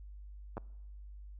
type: clicks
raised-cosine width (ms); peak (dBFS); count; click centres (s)
1; -26; 2; 0.57 / 0.579
effects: noise-tail reverb RT60 1.0 s tail -24 dB re dry + added 50 Hz sine -46 dBFS peak until 1.39 s